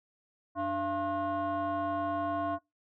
sine tone with frequency modulation, 684 Hz, F5, 36 cents flat, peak -28 dBFS, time 0.55-2.59 s, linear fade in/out 50 ms, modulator 389 Hz, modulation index 1.2, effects noise-tail reverb RT60 0.2 s tail -22 dB re dry + tanh soft clip ceiling -26 dBFS

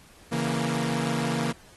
sawtooth chord, A# diminished, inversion first, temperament equal, 138.59 / 164.81 / 233.1 Hz, C#3 / E3 / A#3, 0 / 0 / 0 cents, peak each -27 / -26 / -24 dBFS, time 0.31-1.53 s, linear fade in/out 20 ms, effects pink hiss -54 dBFS RMS until 1.76 s + AAC 32 kbps

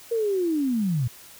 sine linear sweep, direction down, 472.8 to 111.3 Hz, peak -21 dBFS, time 0.11-1.08 s, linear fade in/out 10 ms, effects white hiss -47 dBFS RMS until 1.39 s

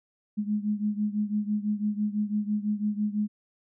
sine beating tone pair, 207.7 / 213.7 Hz, G#3 / G#3, 0 / +50 cents, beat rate 6 Hz, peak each -27 / -30 dBFS, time 0.37-3.28 s, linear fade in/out 20 ms, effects none

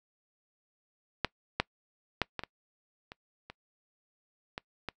clicks, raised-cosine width 0.3 ms, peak -10 / -9 / -10 / -17 / -21 / -27 / -27 / -20 / -19 dBFS, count 9, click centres 1.247 / 1.6 / 2.217 / 2.393 / 2.436 / 3.119 / 3.5 / 4.579 / 4.887 s, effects noise-tail reverb RT60 0.1 s tail -24 dB re dry

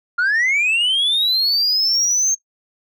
sine linear sweep, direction up, 1382 to 6420 Hz, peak -12 dBFS, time 0.18-2.35 s, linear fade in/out 10 ms, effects noise-tail reverb RT60 0.1 s tail -22 dB re dry + tanh soft clip ceiling -13 dBFS

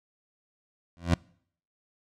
20% pulse tone with exponential growth, 85.8 Hz, F2, 30 cents flat, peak -13 dBFS, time 0.97-1.14 s, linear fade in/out 0 ms, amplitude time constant 36 ms, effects noise-tail reverb RT60 0.6 s tail -25 dB re dry + low-pass 7000 Hz 12 dB/octave

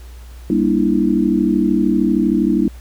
sine chord, E half-diminished seventh, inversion first, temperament just, 197.78 / 237.3 / 296.7 / 329.6 Hz, G3 / Bb3 / D4 / E4, +16 / +31 / +18 / 0 cents, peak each -18 dBFS, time 0.5-2.68 s, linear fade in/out 2 ms, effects added 60 Hz sine -33 dBFS peak until 2.8 s + pink hiss -47 dBFS RMS until 2.8 s

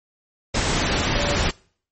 sine tone in noise, 578 Hz, D5, 28 cents flat, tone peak -26 dBFS, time 1.15-1.36 s, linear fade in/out 10 ms, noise pink, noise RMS -21 dBFS, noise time 0.54-1.51 s, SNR -8 dB, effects noise-tail reverb RT60 0.5 s tail -24 dB re dry + MP3 32 kbps

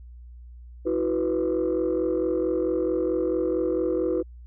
sine chord, E suspended second, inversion none, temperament equal with one note detuned, 325.5 / 370 / 493.9 Hz, E4 / F#4 / B4, -22 / 0 / 0 cents, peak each -25 dBFS, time 0.85-4.23 s, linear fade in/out 20 ms, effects tanh soft clip ceiling -17 dBFS + added 60 Hz sine -41 dBFS peak until 4.46 s

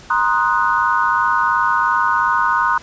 sine chord, C half-diminished seventh, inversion third, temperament equal with one note detuned, 943.7 / 1046.5 / 1244.5 / 1480 Hz, Bb5 / C6 / Eb6 / Gb6, +21 / 0 / 0 / 0 cents, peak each -19 dBFS, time 0.1-2.78 s, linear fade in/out 5 ms, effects pink hiss -41 dBFS RMS until 2.82 s + resampled to 16000 Hz

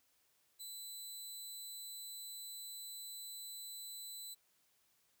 15% pulse tone, 4000 Hz, B7, 21 cents sharp, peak -39 dBFS, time 0.59-4.35 s, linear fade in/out 20 ms, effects white hiss -75 dBFS RMS until 5.2 s

